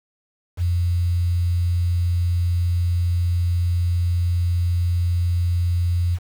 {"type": "tone with quantisation", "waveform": "sine", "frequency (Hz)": 87.31, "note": "F2", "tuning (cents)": 0, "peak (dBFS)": -17, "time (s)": [0.57, 6.19], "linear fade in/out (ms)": 50, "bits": 7, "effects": []}